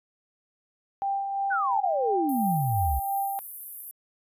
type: tone with tremolo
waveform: sine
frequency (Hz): 790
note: G5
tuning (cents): +13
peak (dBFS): -24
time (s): 1.02-3.39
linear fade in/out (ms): 0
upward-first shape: sine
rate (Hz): 2.9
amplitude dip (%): 40
type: exponential sweep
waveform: sine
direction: down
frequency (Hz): 1568 to 62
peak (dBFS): -24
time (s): 1.5-3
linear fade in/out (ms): 20
type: high-pass noise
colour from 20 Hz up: white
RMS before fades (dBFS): -36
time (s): 2.29-3.91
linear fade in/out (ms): 0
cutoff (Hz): 11000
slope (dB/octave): 48
effects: resampled to 32000 Hz

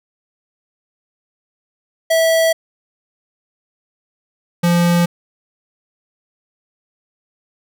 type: tone pair in turn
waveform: square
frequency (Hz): 653 / 172.96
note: E5 / F3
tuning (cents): -17 / -16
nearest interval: octave + major seventh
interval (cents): 2299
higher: first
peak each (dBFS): -12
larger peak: neither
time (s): 2.1-2.53 / 4.63-5.06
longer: neither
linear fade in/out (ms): 10
effects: none

